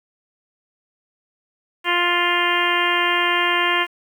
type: harmonic tone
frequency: 350.2 Hz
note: F4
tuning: 5 cents sharp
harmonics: 1 / 2 / 3 / 4 / 5 / 6 / 7 / 8 / 9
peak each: -26 / -28 / -22 / -28 / -23 / -24 / -28 / -25 / -28 dBFS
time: 1.84-3.87 s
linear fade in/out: 50 ms
effects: 8-bit